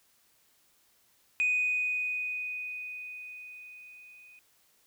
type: tone with level ramp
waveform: sine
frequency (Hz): 2489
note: D#7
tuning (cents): 0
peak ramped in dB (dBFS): -22 to -52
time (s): 1.4-4.39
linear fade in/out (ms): 0
effects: tanh soft clip ceiling -21 dBFS + white hiss -67 dBFS RMS until 4.86 s